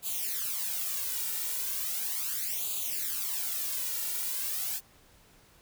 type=noise with flanger; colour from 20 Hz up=blue; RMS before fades=-33 dBFS; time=0.02-4.81 s; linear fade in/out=50 ms; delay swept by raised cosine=0.27 to 2.17 ms; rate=0.37 Hz; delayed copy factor=+0.9; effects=pink hiss -60 dBFS RMS until 5.61 s